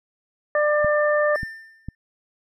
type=harmonic tone; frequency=596 Hz; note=D5; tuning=25 cents sharp; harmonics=1 / 2 / 3; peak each=-18 / -26 / -24 dBFS; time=0.55-1.36 s; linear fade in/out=2 ms
type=clicks; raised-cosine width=5 ms; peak=-18 dBFS; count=3; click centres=0.846 / 1.432 / 1.886 s
type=tone with exponential decay; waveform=triangle; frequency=1794 Hz; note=A6; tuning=33 cents sharp; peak=-22 dBFS; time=1.35-1.95 s; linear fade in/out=2 ms; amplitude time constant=130 ms
effects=none